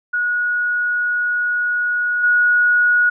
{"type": "tone with level steps", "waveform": "sine", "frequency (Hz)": 1455, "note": "F#6", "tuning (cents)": -29, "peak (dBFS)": [-16, -11], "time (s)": [0.13, 3.1], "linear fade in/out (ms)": 10, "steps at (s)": 2.23, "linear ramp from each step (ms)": 10, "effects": []}